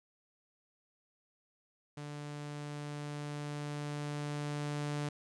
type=tone with level ramp; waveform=sawtooth; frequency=146.83 Hz; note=D3; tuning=in tune; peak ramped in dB=-38 to -30 dBFS; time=1.97-5.09 s; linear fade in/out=5 ms; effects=resampled to 22050 Hz + 12-bit